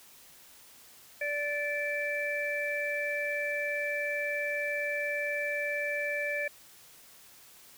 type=harmonic tone; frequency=583 Hz; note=D5; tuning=13 cents flat; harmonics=1 / 3 / 4; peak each=-34 / -34 / -34 dBFS; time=1.21-6.48 s; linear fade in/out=5 ms; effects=white hiss -55 dBFS RMS until 7.77 s